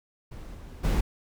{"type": "noise with level steps", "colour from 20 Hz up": "brown", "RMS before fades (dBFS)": [-41, -43, -24], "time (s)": [0.31, 1.01], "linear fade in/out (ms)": 10, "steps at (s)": [0.54, 0.83], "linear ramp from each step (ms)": 20, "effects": []}